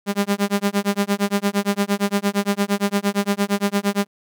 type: tone with tremolo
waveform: sawtooth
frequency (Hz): 201.4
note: G3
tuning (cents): +47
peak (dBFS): -11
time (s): 0.06-4.07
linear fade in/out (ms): 50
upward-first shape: sine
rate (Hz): 8.7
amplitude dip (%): 100
effects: none